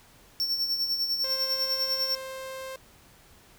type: tone with tremolo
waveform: square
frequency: 5440 Hz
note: F8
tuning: 46 cents flat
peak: -24 dBFS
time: 0.4-2.15 s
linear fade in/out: 0 ms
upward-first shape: sine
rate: 10 Hz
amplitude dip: 55%
type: tone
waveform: sawtooth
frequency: 527 Hz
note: C5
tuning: 12 cents sharp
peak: -32 dBFS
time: 1.24-2.76 s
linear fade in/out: 2 ms
effects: pink hiss -56 dBFS RMS until 3.58 s